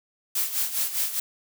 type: noise with tremolo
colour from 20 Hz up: blue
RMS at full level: -24 dBFS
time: 0.35-1.2 s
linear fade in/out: 5 ms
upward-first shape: sine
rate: 4.9 Hz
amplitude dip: 70%
effects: none